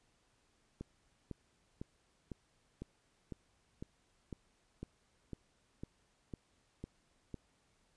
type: click train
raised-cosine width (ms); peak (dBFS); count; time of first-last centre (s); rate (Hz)
3; -30; 14; 0.81-7.343; 1.99
effects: pink hiss -74 dBFS RMS until 7.96 s + resampled to 22050 Hz